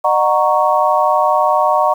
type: chord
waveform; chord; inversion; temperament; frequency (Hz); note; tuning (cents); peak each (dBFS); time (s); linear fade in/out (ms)
sine; D# minor seventh; none; equal with one note detuned; 608 / 740 / 932.3 / 1108.7; D#5 / F#5 / A#5 / C#6; -40 / 0 / 0 / 0; -16; 0.04-1.94; 10
effects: 7-bit